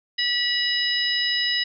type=harmonic tone with a mistuned harmonic; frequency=972 Hz; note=B5; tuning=28 cents flat; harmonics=2 / 3 / 4 / 5; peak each=-26 / -26 / -26 / -26 dBFS; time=0.18-1.64 s; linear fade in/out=10 ms; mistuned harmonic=5; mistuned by=+58 cents; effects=none